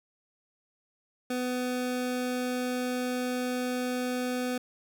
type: tone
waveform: 25% pulse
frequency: 250 Hz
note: B3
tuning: 21 cents sharp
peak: -25 dBFS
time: 1.3-4.58 s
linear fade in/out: 5 ms
effects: none